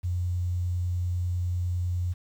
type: tone with quantisation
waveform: sine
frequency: 89 Hz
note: F2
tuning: 33 cents sharp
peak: -25 dBFS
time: 0.03-2.14 s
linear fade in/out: 20 ms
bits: 9
effects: none